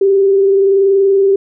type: tone with frequency modulation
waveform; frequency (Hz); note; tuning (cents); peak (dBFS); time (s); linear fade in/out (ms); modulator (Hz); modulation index
sine; 392; G4; 0; -7; 0.01-1.36; 5; 21; 0.33
effects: none